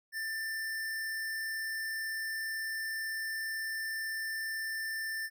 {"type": "tone", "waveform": "square", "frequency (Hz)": 1781, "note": "A6", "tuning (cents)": 21, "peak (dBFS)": -35, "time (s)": [0.12, 5.3], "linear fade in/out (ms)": 50, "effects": []}